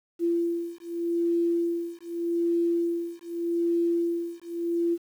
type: beating tone pair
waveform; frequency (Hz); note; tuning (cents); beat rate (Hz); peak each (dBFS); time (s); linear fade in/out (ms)
sine; 340 / 340.83; F4 / F4; -46 / -42; 0.83; -27 / -27; 0.19-4.98; 50
effects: 9-bit